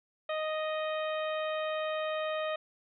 harmonic tone, 622.3 Hz, D#5, in tune, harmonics 1 / 2 / 3 / 4 / 5 / 6, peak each -32 / -38 / -42 / -44 / -46 / -48 dBFS, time 0.29-2.56 s, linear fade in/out 5 ms, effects none

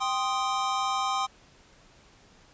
square chord, C minor, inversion second, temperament equal, 784 / 1046.5 / 1244.5 Hz, G5 / C6 / Eb6, 0 / 0 / 0 cents, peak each -31 dBFS, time 0-1.27 s, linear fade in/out 20 ms, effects pink hiss -57 dBFS RMS until 2.53 s + resampled to 16000 Hz

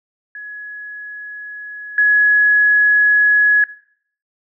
sine tone with level steps, 1684 Hz, G#6, 24 cents sharp, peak -28 / -9 dBFS, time 0.35-3.64 s, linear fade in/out 2 ms, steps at 1.98 s, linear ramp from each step 2 ms, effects noise-tail reverb RT60 0.6 s tail -19 dB re dry

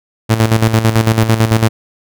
sawtooth tone with tremolo, 111.7 Hz, A2, 27 cents sharp, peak -3 dBFS, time 0.29-1.69 s, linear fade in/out 20 ms, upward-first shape square, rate 9 Hz, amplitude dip 65%, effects none

